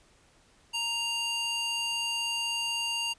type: tone with high-pass filter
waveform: square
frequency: 932 Hz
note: A#5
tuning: 1 cent flat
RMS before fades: -31 dBFS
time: 0.73-3.14 s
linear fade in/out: 20 ms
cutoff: 2200 Hz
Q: 1.7
effects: pink hiss -62 dBFS RMS until 3.18 s + resampled to 22050 Hz